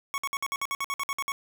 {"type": "tone bursts", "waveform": "25% pulse", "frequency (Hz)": 1108.7, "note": "C#6", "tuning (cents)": 0, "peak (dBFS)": -24, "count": 13, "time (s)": [0.14, 1.319], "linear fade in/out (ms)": 0, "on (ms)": 39, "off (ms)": 56, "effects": []}